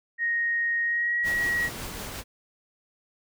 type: tone with pitch glide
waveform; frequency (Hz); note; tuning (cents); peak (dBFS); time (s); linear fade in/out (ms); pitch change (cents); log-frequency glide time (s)
sine; 1868 to 1907.3; A#6 to A#6; +3 to +39; -23; 0.18-1.7; 50; +36; 0.83-1.17
type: noise with tremolo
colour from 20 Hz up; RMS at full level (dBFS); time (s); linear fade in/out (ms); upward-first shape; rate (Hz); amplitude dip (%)
pink; -35; 1.23-2.24; 50; triangle; 5.4; 30
effects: none